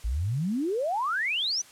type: exponential sweep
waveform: sine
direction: up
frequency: 51.2 to 6190 Hz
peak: -25 dBFS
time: 0.04-1.62 s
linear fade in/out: 10 ms
effects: white hiss -52 dBFS RMS until 1.71 s + low-pass 10000 Hz 12 dB/octave